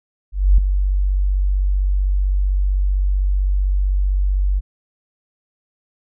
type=tone with ADSR envelope; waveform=sine; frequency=47.83 Hz; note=G1; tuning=42 cents flat; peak=-6 dBFS; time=0.32-4.61 s; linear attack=260 ms; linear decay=4 ms; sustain=-8 dB; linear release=31 ms; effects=none